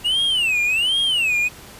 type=tone with vibrato; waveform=triangle; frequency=2799 Hz; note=F7; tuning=3 cents sharp; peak=-15 dBFS; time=0.04-1.49 s; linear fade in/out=20 ms; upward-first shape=sine; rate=1.3 Hz; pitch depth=260 cents each way; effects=pink hiss -41 dBFS RMS until 1.79 s + resampled to 32000 Hz